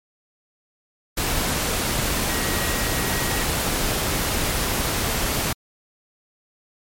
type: tone in noise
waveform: sine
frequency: 1900 Hz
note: A#6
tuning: 33 cents sharp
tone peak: -32 dBFS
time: 2.29-3.44 s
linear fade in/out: 5 ms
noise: pink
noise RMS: -23 dBFS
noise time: 1.17-5.53 s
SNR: -12 dB
effects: MP3 64 kbps